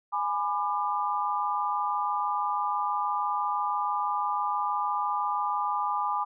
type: chord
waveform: sine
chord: G# diminished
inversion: none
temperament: just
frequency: 830.6 / 996.7 / 1196.1 Hz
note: G#5 / B5 / D6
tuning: 0 / +16 / +31 cents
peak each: -30 dBFS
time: 0.12-6.25 s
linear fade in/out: 20 ms
effects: none